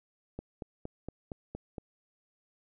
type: click train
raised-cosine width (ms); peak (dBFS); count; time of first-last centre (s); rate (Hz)
2; -25; 7; 0.39-1.782; 4.31
effects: none